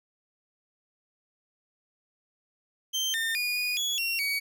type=tone with pitch steps; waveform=30% pulse; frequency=3132 / 1812 / 2446 / 2463 / 3373 / 2739 / 2255 Hz; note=G7 / A#6 / D#7 / D#7 / G#7 / F7 / C#7; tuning=-2 / -50 / -30 / -18 / +26 / -34 / +29 cents; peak=-24 dBFS; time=2.93-4.4 s; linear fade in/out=20 ms; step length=210 ms; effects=none